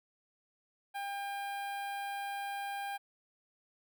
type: tone with notch filter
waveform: sawtooth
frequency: 800 Hz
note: G5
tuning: 35 cents sharp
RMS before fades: -39 dBFS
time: 0.94-2.98 s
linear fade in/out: 20 ms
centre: 6200 Hz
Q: 0.67
effects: none